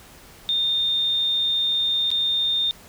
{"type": "tone with dropouts", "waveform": "sine", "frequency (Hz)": 3637, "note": "A#7", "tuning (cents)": -43, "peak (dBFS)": -19, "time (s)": [0.49, 2.71], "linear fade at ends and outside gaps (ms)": 0, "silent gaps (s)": [2.104, 2.115], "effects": ["pink hiss -47 dBFS RMS until 2.88 s"]}